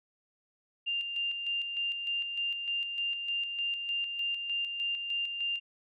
sine tone with tremolo, 2794 Hz, F7, in tune, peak -29 dBFS, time 0.86-5.6 s, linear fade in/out 20 ms, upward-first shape square, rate 3.3 Hz, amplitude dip 45%, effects none

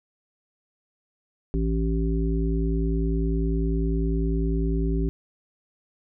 harmonic tone, 55 Hz, A1, in tune, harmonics 1 / 3 / 5 / 7, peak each -23 / -28 / -30 / -31 dBFS, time 1.54-5.09 s, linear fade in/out 0 ms, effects none

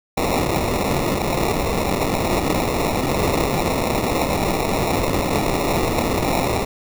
white noise with sample-and-hold, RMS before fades -20 dBFS, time 0.17-6.65 s, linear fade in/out 5 ms, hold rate 1575 Hz, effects none

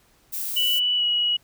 violet noise, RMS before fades -29 dBFS, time 0.32-0.8 s, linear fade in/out 20 ms
sine tone with pitch glide, 2960 to 2913 Hz, F#7 to F#7, 0 to -28 cents, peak -19 dBFS, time 0.56-1.37 s, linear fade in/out 10 ms, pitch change -28 cents, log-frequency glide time 0.96-1.04 s
effects pink hiss -60 dBFS RMS until 1.43 s

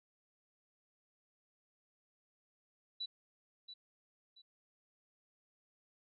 sine tone with echo, 3951 Hz, B7, in tune, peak -38 dBFS, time 3-3.06 s, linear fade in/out 10 ms, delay 680 ms, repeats 2, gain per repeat -10 dB, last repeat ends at 4.42 s, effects none

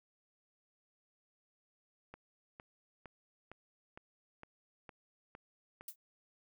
click train, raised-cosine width 0.5 ms, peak -34 dBFS, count 9, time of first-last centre 2.14-5.81 s, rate 2.18 Hz
violet noise with exponential decay, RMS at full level -38 dBFS, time 5.88-5.96 s, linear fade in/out 5 ms, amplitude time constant 17 ms
effects none

